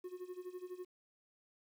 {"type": "tone with tremolo", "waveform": "triangle", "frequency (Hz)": 363.1, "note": "F#4", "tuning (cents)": -33, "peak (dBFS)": -39, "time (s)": [0.04, 0.85], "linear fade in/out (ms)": 5, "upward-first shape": "sine", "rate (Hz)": 12, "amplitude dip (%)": 85, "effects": ["11-bit"]}